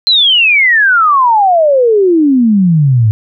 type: exponential sweep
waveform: sine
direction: down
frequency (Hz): 4158 to 104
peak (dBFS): -5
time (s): 0.07-3.11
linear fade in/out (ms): 0
effects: none